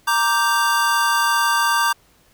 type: chord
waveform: square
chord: G minor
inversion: first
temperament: equal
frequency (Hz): 932.3 / 1174.7 / 1568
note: Bb5 / D6 / G6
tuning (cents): 0 / 0 / 0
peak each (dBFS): -21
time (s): 0.07-1.93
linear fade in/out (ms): 10
effects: pink hiss -56 dBFS RMS until 2.33 s